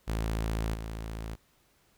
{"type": "tone with level steps", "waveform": "sawtooth", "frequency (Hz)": 55, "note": "A1", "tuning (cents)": 0, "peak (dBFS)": [-25, -32], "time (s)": [0.07, 1.36], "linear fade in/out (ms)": 20, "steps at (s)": 0.74, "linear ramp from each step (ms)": 5, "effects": ["pink hiss -67 dBFS RMS until 1.97 s"]}